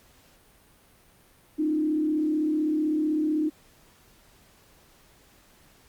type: tone with frequency modulation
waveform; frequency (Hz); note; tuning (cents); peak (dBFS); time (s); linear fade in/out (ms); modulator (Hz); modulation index
sine; 307.3; D#4; -21; -22; 1.58-3.5; 20; 35.8; 0.55
effects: pink hiss -58 dBFS RMS until 5.88 s + Opus 48 kbps